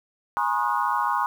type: tone cluster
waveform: sine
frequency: 835 / 962 / 1076 / 1240 / 1456 Hz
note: G#5 / B5 / C6 / D#6 / F#6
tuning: +9 / -46 / +48 / -6 / -28 cents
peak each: -28 / -26 / -26 / -29 / -32 dBFS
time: 0.37-1.26 s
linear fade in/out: 0 ms
effects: 8-bit